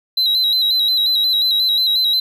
triangle tone with vibrato, 3951 Hz, B7, in tune, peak -12 dBFS, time 0.17-2.2 s, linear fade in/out 5 ms, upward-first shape square, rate 5.6 Hz, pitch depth 44 cents each way, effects none

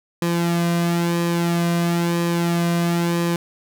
sawtooth tone with flanger, 171 Hz, F3, 36 cents flat, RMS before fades -20 dBFS, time 0.22-3.36 s, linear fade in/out 2 ms, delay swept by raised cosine 1.4 to 2.29 ms, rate 1 Hz, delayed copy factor -0.6, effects none

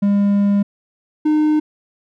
triangle tone pair in turn, 201.8 / 305.3 Hz, G#3 / D#4, -49 / -33 cents, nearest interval perfect fifth, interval 716 cents, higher second, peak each -10 dBFS, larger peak neither, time 0.02-0.63 / 1.25-1.6 s, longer first, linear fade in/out 10 ms, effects none

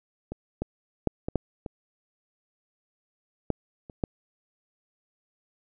clicks, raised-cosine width 2 ms, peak -21 / -15 / -9 / -16 / -10 / -21 / -11 / -29 / -12 dBFS, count 9, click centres 0.32 / 0.62 / 1.073 / 1.285 / 1.357 / 1.662 / 3.503 / 3.898 / 4.038 s, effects none

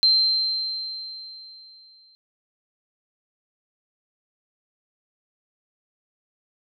sine tone with exponential decay, 4128 Hz, C8, 24 cents flat, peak -13 dBFS, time 0.03-2.15 s, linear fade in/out 0 ms, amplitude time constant 460 ms, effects none

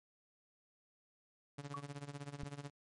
sawtooth tone with tremolo, 142.8 Hz, D3, 48 cents flat, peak -38 dBFS, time 1.58-2.7 s, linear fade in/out 5 ms, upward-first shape sine, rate 16 Hz, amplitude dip 85%
sine tone with exponential decay, 1130 Hz, C#6, 33 cents sharp, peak -37 dBFS, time 1.74-1.87 s, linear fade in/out 2 ms, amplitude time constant 28 ms
click, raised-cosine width 5 ms, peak -31 dBFS, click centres 2.434 s
effects MP3 48 kbps

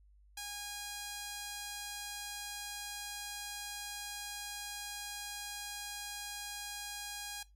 5% pulse tone, 820 Hz, G#5, 22 cents flat, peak -29 dBFS, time 0.37-7.43 s, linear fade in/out 5 ms, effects noise-tail reverb RT60 0.2 s tail -18 dB re dry + added 50 Hz sine -60 dBFS peak until 7.55 s

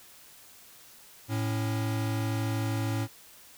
square tone pair together, 110.01 / 277.2 Hz, A2 / C#4, 0 / 0 cents, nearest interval octave + major third, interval 1600 cents, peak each -29 / -36 dBFS, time 1.28-3.08 s, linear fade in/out 50 ms, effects white hiss -53 dBFS RMS until 3.57 s

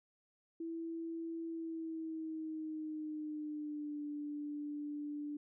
sine tone with pitch glide, 330 to 294 Hz, E4 to D4, +2 to +2 cents, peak -39 dBFS, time 0.6-5.37 s, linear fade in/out 5 ms, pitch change -200 cents, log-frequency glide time 1.47-4.03 s, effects none

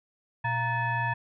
sine tone with frequency modulation, 932.3 Hz, A#5, in tune, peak -25 dBFS, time 0.44-1.14 s, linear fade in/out 10 ms, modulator 812 Hz, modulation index 1.3, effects none

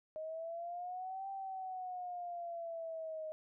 sine exponential two-way sweep, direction up then down, 622.3 to 784 to 622.3 Hz, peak -40 dBFS, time 0.16-3.32 s, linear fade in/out 0 ms, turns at 1.29 s, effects none

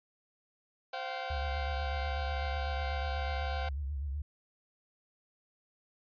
sawtooth chord, C suspended fourth, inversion none, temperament equal with one note detuned, 523.3 / 698.5 / 767.4 Hz, C5 / F5 / G5, 0 / 0 / -37 cents, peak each -38 / -37 / -35 dBFS, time 0.93-3.69 s, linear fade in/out 5 ms
sine tone with vibrato, 70.6 Hz, C#2, 32 cents sharp, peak -33 dBFS, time 1.3-4.22 s, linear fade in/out 5 ms, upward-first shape triangle, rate 8.1 Hz, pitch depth 130 cents each way
effects resampled to 11025 Hz

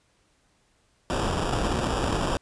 pink noise with sample-and-hold, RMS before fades -26 dBFS, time 1.1-2.37 s, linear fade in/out 0 ms, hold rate 2100 Hz, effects pink hiss -66 dBFS RMS until 2.41 s + resampled to 22050 Hz

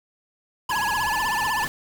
pink noise, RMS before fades -37 dBFS, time 0.69-1.51 s, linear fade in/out 10 ms
square tone with vibrato, 932 Hz, A#5, 1 cent flat, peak -24 dBFS, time 0.69-1.65 s, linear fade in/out 5 ms, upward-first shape triangle, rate 16 Hz, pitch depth 240 cents each way
sine tone with pitch glide, 1672 to 1750.1 Hz, G#6 to A6, +11 to -10 cents, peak -26 dBFS, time 0.71-1.67 s, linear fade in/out 2 ms, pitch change +79 cents, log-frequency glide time 0.92-1.22 s
pink noise with exponential growth, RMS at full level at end -31 dBFS, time 1.08-1.68 s, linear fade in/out 0 ms, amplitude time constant 130 ms
effects none

